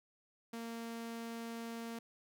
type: tone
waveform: sawtooth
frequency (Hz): 230.5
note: A#3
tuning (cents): -19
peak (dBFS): -38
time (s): 0.53-1.99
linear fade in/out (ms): 5
effects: none